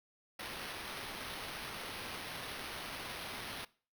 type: noise with sample-and-hold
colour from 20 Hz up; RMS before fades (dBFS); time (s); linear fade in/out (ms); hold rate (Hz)
white; -44; 0.39-3.65; 5; 7350
effects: noise-tail reverb RT60 0.4 s tail -21 dB re dry